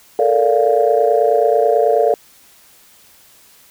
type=chord; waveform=sine; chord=Bb major seventh; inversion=third; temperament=just; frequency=437 / 466.2 / 582.7 / 699.2 Hz; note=A4 / Bb4 / D5 / F5; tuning=-12 / 0 / -14 / +2 cents; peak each=-16 dBFS; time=0.19-2.14 s; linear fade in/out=2 ms; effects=tanh soft clip ceiling 0 dBFS + white hiss -48 dBFS RMS until 3.7 s